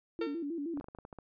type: tone with vibrato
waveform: sine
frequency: 310 Hz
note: D#4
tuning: 6 cents flat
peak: -34 dBFS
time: 0.19-0.8 s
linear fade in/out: 0 ms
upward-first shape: square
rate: 6.4 Hz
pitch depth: 140 cents each way
type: tone with exponential decay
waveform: 45% pulse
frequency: 454.3 Hz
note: A#4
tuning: 45 cents flat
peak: -31 dBFS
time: 0.21-0.45 s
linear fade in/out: 5 ms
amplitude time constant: 52 ms
type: clicks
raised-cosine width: 1 ms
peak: -32 dBFS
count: 9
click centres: 0.774 / 0.81 / 0.843 / 0.885 / 0.949 / 0.987 / 1.051 / 1.128 / 1.187 s
effects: resampled to 11025 Hz